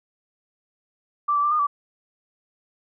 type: tone with pitch steps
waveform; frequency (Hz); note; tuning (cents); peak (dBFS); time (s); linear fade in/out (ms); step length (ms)
sine; 1172 / 1159 / 1180 / 1221 / 1155; D6 / D6 / D6 / D#6 / D6; -4 / -23 / +8 / -33 / -29; -18; 1.28-1.67; 10; 78
effects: none